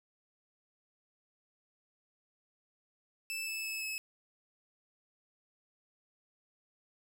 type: tone with pitch steps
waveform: sawtooth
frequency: 2637 / 2620 / 2604 / 2587 Hz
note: E7 / E7 / E7 / E7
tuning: 0 / -11 / -22 / -33 cents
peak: -33 dBFS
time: 3.3-3.98 s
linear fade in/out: 0 ms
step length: 170 ms
effects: none